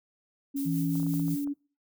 sine tone with pitch glide, 277.2 to 285.2 Hz, C#4 to C#4, 0 to +49 cents, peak -28 dBFS, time 0.54-1.54 s, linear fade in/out 20 ms, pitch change +49 cents, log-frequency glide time 0.73-1.37 s
violet noise with tremolo, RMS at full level -40 dBFS, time 0.56-1.45 s, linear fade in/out 10 ms, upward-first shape triangle, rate 5.5 Hz, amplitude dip 55%
sine tone, 164.81 Hz, E3, in tune, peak -28 dBFS, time 0.65-1.36 s, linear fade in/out 20 ms
clicks, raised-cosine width 1 ms, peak -34 dBFS, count 8, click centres 0.955 / 1 / 1.031 / 1.066 / 1.138 / 1.196 / 1.282 / 1.474 s
effects noise-tail reverb RT60 0.4 s tail -26 dB re dry

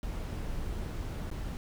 brown noise with dropouts, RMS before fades -36 dBFS, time 0.03-1.57 s, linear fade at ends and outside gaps 0 ms, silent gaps 1.302-1.314 s, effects none

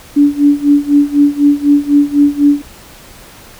sine tone with tremolo, 288.4 Hz, D4, 31 cents flat, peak -3 dBFS, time 0.16-2.62 s, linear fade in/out 10 ms, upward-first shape sine, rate 4 Hz, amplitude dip 90%, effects pink hiss -37 dBFS RMS until 3.59 s

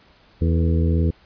harmonic tone with a mistuned harmonic, 82.41 Hz, E2, in tune, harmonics 1 / 2 / 3 / 4 / 5 / 6, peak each -17 / -23 / -27 / -29 / -31 / -33 dBFS, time 0.41-1.11 s, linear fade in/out 10 ms, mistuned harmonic 5, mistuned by +67 cents, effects pink hiss -54 dBFS RMS until 1.25 s + resampled to 11025 Hz

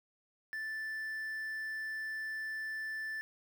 triangle tone with quantisation, 1760 Hz, A6, in tune, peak -35 dBFS, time 0.53-3.21 s, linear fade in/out 0 ms, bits 10, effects none

